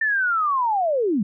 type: linear sweep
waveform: sine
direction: down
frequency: 1800 to 181 Hz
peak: -18 dBFS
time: 0.01-1.23 s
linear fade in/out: 5 ms
effects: none